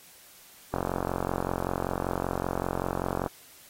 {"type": "click train", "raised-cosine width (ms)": 1, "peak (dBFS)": -14, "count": 115, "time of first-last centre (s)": [0.74, 3.262], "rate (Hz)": 45.2, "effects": ["white hiss -53 dBFS RMS until 3.69 s", "AAC 48 kbps"]}